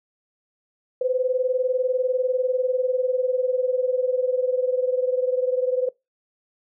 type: tone pair together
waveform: sine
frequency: 503.2 / 523.3 Hz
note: B4 / C5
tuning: +32 / 0 cents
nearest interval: minor second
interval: 68 cents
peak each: -21 / -25 dBFS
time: 1.01-5.89 s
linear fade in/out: 5 ms
effects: noise-tail reverb RT60 0.2 s tail -23 dB re dry